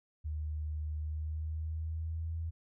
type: tone with pitch glide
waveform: sine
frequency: 76.5 to 81.99 Hz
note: D#2 to E2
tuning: -29 to -9 cents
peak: -34 dBFS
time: 0.24-2.51 s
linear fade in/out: 20 ms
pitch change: +120 cents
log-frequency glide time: 0.97-2.39 s
effects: none